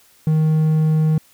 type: tone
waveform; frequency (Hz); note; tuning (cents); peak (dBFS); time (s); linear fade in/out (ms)
triangle; 156.5; D#3; +10; -11; 0.27-1.18; 2
effects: white hiss -53 dBFS RMS until 1.33 s